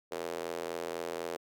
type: tone with high-pass filter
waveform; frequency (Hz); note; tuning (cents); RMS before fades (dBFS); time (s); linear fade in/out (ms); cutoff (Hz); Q
square; 42; E1; +33; -38; 0.11-1.37; 10; 460; 2.6
effects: none